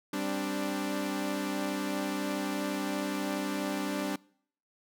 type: chord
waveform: sawtooth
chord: G suspended fourth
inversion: none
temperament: equal with one note detuned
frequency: 196.79 / 261.6 / 293.7 Hz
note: G3 / C4 / D4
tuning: +7 / 0 / 0 cents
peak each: -32 / -34 / -29 dBFS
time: 0.13-4.16 s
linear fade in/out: 5 ms
effects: noise-tail reverb RT60 0.6 s tail -24 dB re dry